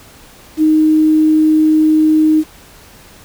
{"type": "tone with quantisation", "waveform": "sine", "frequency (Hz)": 311.1, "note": "D#4", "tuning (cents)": 0, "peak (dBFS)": -7, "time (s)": [0.57, 2.44], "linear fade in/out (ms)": 50, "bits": 6, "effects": ["pink hiss -41 dBFS RMS until 3.24 s"]}